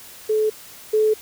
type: tone pair in turn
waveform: sine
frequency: 431.6 / 431.6 Hz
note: A4 / A4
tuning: -33 / -33 cents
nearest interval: unison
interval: 0 cents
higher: neither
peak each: -16 / -14 dBFS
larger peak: second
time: 0.29-0.5 / 0.93-1.14 s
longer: neither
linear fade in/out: 10 ms
effects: white hiss -42 dBFS RMS until 1.21 s

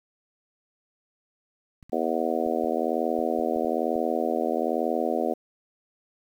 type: clicks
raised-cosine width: 5 ms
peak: -37 dBFS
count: 9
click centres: 1.828 / 1.896 / 2.465 / 2.643 / 3.191 / 3.393 / 3.563 / 3.648 / 3.958 s
type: harmonic tone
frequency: 81.1 Hz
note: E2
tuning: 28 cents flat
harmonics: 3 / 4 / 5 / 6 / 7 / 8 / 9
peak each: -31 / -31 / -31 / -31 / -31 / -31 / -31 dBFS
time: 1.92-5.34 s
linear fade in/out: 10 ms
effects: 9-bit

